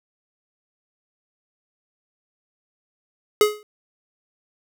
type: tone with exponential decay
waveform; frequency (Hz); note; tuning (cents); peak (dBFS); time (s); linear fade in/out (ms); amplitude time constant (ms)
square; 421; G#4; +24; -10; 3.41-3.63; 1; 47
effects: none